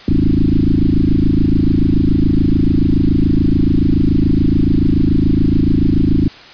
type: tone with frequency modulation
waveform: sine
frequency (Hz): 138.59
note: C#3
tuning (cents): 0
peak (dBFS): -9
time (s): 0.08-6.28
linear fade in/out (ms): 2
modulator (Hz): 27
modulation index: 6.6
effects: white hiss -37 dBFS RMS until 6.53 s + resampled to 11025 Hz